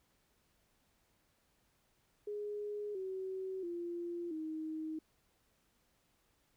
sine tone with pitch steps, 415.3 / 378.6 / 345.2 / 314.7 Hz, G#4 / F#4 / F4 / D#4, 0 / +40 / -20 / +20 cents, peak -38 dBFS, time 2.27-4.99 s, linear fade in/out 5 ms, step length 680 ms, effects pink hiss -75 dBFS RMS until 6.56 s

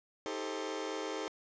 sawtooth chord, A half-diminished seventh, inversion second, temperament just, 316.8 / 396 / 440 / 528 Hz, Eb4 / G4 / A4 / C5, +31 / +18 / 0 / +16 cents, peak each -38 / -38 / -37 / -39 dBFS, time 0.26-1.28 s, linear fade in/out 0 ms, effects resampled to 16000 Hz + 10-bit

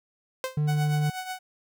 sawtooth tone with exponential decay, 520 Hz, C5, 11 cents flat, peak -21 dBFS, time 0.44-0.61 s, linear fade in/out 1 ms, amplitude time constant 36 ms
triangle tone, 150 Hz, D3, 37 cents sharp, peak -20 dBFS, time 0.57-1.1 s, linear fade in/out 5 ms
sawtooth tone with tremolo, 744 Hz, F#5, 9 cents sharp, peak -26 dBFS, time 0.67-1.39 s, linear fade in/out 20 ms, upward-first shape triangle, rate 8.2 Hz, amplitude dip 70%
effects none

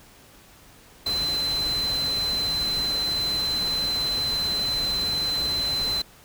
sine tone in noise, 4059 Hz, B7, 47 cents sharp, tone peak -23 dBFS, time 1.06-6.02 s, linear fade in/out 5 ms, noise pink, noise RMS -34 dBFS, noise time 1.06-6.02 s, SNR +8 dB, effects pink hiss -51 dBFS RMS until 6.24 s

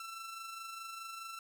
sawtooth tone with amplitude modulation, 1340 Hz, E6, 28 cents sharp, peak -38 dBFS, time 0-1.39 s, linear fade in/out 2 ms, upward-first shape sine, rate 24.8 Hz, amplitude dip 40%, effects none

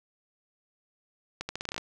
accelerating click train, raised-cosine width 0.2 ms, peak -16 dBFS, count 10, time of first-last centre 1.41-1.78 s, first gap 80 ms, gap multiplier 0.82, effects none

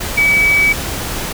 sine tone in noise, 2284 Hz, D7, 49 cents flat, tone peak -9 dBFS, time 0.17-0.73 s, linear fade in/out 10 ms, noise pink, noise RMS -22 dBFS, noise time 0-1.33 s, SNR +10 dB, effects none

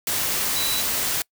sine tone in noise, 3951 Hz, B7, in tune, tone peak -26 dBFS, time 0.56-0.81 s, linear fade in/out 2 ms, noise white, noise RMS -24 dBFS, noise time 0.07-1.22 s, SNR -5 dB, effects noise-tail reverb RT60 0.1 s tail -25 dB re dry

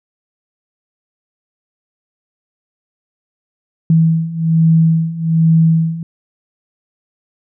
sine beating tone pair, 161.9 / 163.1 Hz, E3 / E3, -31 / -18 cents, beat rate 1.2 Hz, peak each -14 / -11 dBFS, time 3.9-6.03 s, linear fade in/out 2 ms, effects none

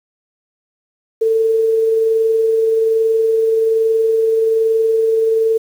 sine tone with amplitude modulation, 447.2 Hz, A4, 28 cents sharp, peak -10 dBFS, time 1.21-5.58 s, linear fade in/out 10 ms, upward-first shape sine, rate 21.2 Hz, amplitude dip 25%, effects 7-bit

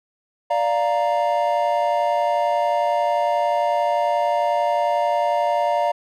triangle chord, Bb major, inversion first, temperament equal, 587.3 / 698.5 / 932.3 Hz, D5 / F5 / Bb5, 0 / 0 / 0 cents, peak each -20 / -19 / -21 dBFS, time 0.5-5.92 s, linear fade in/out 10 ms, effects none

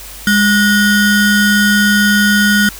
square ring-modulated tone, 830.6 Hz, G#5, in tune, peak -6 dBFS, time 0.27-2.69 s, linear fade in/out 2 ms, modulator 625 Hz, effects added 50 Hz sine -35 dBFS peak until 2.79 s + white hiss -32 dBFS RMS until 2.79 s

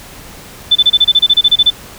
sine tone bursts, 3520 Hz, A7, in tune, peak -4 dBFS, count 14, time 0.71-1.704 s, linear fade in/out 10 ms, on 45 ms, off 28 ms, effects pink hiss -34 dBFS RMS until 1.98 s

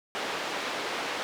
pink band-pass noise, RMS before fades -33 dBFS, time 0.15-1.23 s, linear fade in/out 0 ms, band 440 to 4000 Hz, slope 12 dB/octave, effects none

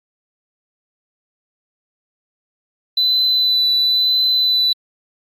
sine tone with vibrato, 4000 Hz, B7, 21 cents sharp, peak -11 dBFS, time 2.97-4.73 s, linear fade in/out 5 ms, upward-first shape triangle, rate 0.98 Hz, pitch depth 15 cents each way, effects tanh soft clip ceiling -10 dBFS + Opus 48 kbps

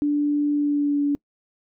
sine tone with pitch glide, 292.3 to 287.4 Hz, D4 to D4, -8 to -37 cents, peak -18 dBFS, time 0.02-1.15 s, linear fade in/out 0 ms, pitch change -29 cents, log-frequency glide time 0.53-1.02 s, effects noise-tail reverb RT60 0.1 s tail -25 dB re dry

